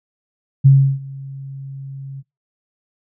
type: tone with ADSR envelope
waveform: sine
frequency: 136.4 Hz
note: C#3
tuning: 28 cents flat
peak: -4 dBFS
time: 0.64-2.23 s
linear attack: 20 ms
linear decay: 330 ms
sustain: -24 dB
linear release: 38 ms
effects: noise-tail reverb RT60 0.2 s tail -24 dB re dry